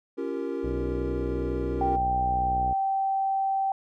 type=chord; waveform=triangle; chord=G half-diminished seventh; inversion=second; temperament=equal with one note detuned; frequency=277.2 / 342.4 / 392 / 466.2 Hz; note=Db4 / F4 / G4 / Bb4; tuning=0 / -34 / 0 / 0 cents; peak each=-32 dBFS; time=0.17-1.97 s; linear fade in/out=20 ms
type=harmonic tone; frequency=62 Hz; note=B1; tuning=7 cents sharp; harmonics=1 / 2 / 3 / 4 / 5 / 6 / 7 / 8 / 9 / 10; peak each=-31 / -37 / -41 / -43 / -45 / -47 / -48 / -49 / -50 / -51 dBFS; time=0.63-2.74 s; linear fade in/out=20 ms
type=tone with pitch glide; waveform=sine; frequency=784 to 777.2 Hz; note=G5 to G5; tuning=0 to -15 cents; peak=-23 dBFS; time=1.81-3.72 s; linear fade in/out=2 ms; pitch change=-15 cents; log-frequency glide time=2.43-2.74 s
effects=none